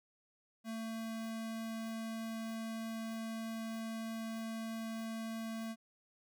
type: tone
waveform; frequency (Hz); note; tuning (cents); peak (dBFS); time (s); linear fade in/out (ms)
square; 224.6; A3; +36; -40; 0.64-5.76; 50
effects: none